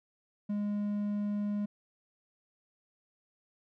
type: tone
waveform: triangle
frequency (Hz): 206.2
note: G#3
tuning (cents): -12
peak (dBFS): -28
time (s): 0.49-1.66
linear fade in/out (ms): 10
effects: none